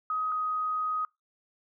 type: tone pair in turn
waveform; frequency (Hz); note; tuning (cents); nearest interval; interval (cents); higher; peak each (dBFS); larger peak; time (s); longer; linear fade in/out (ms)
sine; 1260 / 1253.8; D#6 / D#6; +21 / +13; unison; 8; first; -27; neither; 0.1-0.32 / 0.32-1.05; second; 2
effects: noise-tail reverb RT60 0.2 s tail -25 dB re dry